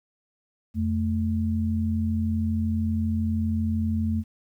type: tone pair together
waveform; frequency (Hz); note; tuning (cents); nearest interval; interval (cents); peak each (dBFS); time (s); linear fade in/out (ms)
sine; 87.31 / 220; F2 / A3; 0 / 0; octave + major third; 1600; -25; 0.74-4.24; 50
effects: 10-bit